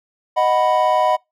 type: chord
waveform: triangle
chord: B major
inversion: first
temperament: equal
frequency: 622.3 / 740 / 987.8 Hz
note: D#5 / F#5 / B5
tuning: 0 / 0 / 0 cents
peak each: -16 dBFS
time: 0.36-1.17 s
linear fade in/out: 20 ms
effects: noise-tail reverb RT60 0.2 s tail -26 dB re dry